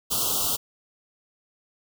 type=band-stop noise; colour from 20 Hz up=white; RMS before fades=-25 dBFS; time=0.1-0.57 s; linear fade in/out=20 ms; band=1400 to 2800 Hz; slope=96 dB/octave; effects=none